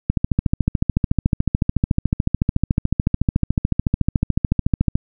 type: click train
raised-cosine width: 5 ms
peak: -3 dBFS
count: 68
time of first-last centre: 0.1-4.955 s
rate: 13.8 Hz
effects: none